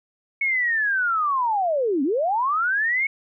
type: linear two-way sweep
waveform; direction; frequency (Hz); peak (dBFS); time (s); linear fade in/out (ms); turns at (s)
sine; down then up; 2217 to 254.6 to 2217; -19; 0.41-3.07; 5; 2.03
effects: none